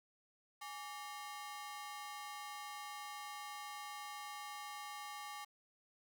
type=ring-modulated tone; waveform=sawtooth; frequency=994 Hz; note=B5; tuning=11 cents sharp; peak=-39 dBFS; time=0.61-5.45 s; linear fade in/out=10 ms; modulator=164 Hz; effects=11-bit